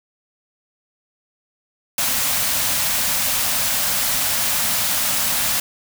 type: band-stop noise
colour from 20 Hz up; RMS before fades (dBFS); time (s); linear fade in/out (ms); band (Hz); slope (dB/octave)
white; -20; 1.98-5.6; 2; 290 to 500; 96
effects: none